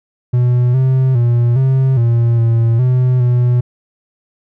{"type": "tone with pitch steps", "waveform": "triangle", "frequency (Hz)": [123.1, 131, 119.4, 132.6, 117.3, 115.3, 126.7, 122.7], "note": ["B2", "C3", "A#2", "C3", "A#2", "A#2", "B2", "B2"], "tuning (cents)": [-5, 2, 42, 23, 11, -19, 45, -11], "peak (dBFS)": -7, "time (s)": [0.33, 3.61], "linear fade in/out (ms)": 10, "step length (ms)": 410, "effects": []}